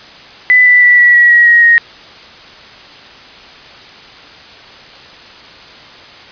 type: tone with pitch steps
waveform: sine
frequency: 1997 / 1978.6 / 1960.4 / 1942.4 / 1924.5 / 1906.8 / 1889.3 / 1871.9 Hz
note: B6 / B6 / B6 / B6 / B6 / A#6 / A#6 / A#6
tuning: +19 / +3 / -13 / -29 / -45 / +39 / +23 / +7 cents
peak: -3 dBFS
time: 0.5-1.78 s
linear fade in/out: 0 ms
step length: 160 ms
effects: white hiss -35 dBFS RMS until 6.31 s + resampled to 11025 Hz